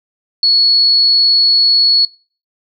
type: tone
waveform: sine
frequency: 4379 Hz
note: C#8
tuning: 22 cents flat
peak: -8 dBFS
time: 0.43-2.05 s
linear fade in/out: 2 ms
effects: noise-tail reverb RT60 0.4 s tail -24 dB re dry